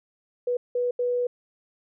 sine tone bursts at uneven times, 490 Hz, B4, 14 cents flat, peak -22 dBFS, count 3, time 0.47-0.57 / 0.75-0.91 / 0.99-1.27 s, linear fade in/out 5 ms, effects none

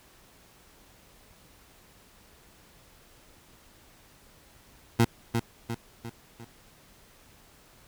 20% pulse tone with echo, 116.3 Hz, A#2, 4 cents flat, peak -13 dBFS, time 4.99-5.05 s, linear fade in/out 10 ms, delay 350 ms, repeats 4, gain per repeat -6 dB, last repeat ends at 6.45 s, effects pink hiss -57 dBFS RMS until 7.87 s

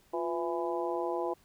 harmonic tone with a mistuned harmonic, 166.5 Hz, E3, 18 cents sharp, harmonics 2 / 3 / 4 / 5 / 6, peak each -34 / -36 / -37 / -38 / -39 dBFS, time 0.13-1.34 s, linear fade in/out 10 ms, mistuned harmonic 2, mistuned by +92 cents, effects pink hiss -65 dBFS RMS until 1.44 s

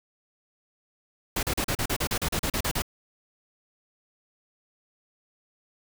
pink noise bursts, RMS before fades -27 dBFS, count 14, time 1.36-2.821 s, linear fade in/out 5 ms, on 70 ms, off 37 ms, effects none

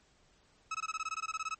30% pulse tone bursts, 1291 Hz, E6, 37 cents flat, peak -31 dBFS, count 15, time 0.71-1.545 s, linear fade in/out 5 ms, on 37 ms, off 20 ms, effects pink hiss -67 dBFS RMS until 1.59 s + MP3 32 kbps

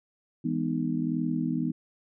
sine chord, E major seventh, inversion none, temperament just, 164.81 / 206 / 247.2 / 309 Hz, E3 / G#3 / B3 / D#4, 0 / -14 / +2 / -12 cents, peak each -31 / -35 / -29 / -32 dBFS, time 0.44-1.72 s, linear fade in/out 10 ms, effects none

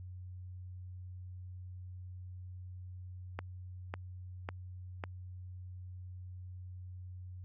click train, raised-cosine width 0.5 ms, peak -23 dBFS, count 4, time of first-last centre 3.39-5.038 s, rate 1.82 Hz, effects added 91 Hz sine -44 dBFS peak until 7.44 s

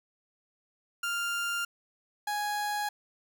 30% pulse tone pair in turn, 1396.9 / 830.6 Hz, F6 / G#5, 0 / 0 cents, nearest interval major sixth, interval 900 cents, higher first, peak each -27 dBFS, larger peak neither, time 1.03-1.65 / 2.27-2.89 s, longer neither, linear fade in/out 5 ms, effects none

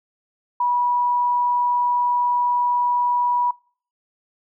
sine tone, 974 Hz, B5, 24 cents flat, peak -17 dBFS, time 0.6-3.51 s, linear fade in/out 5 ms, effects noise-tail reverb RT60 0.5 s tail -26 dB re dry

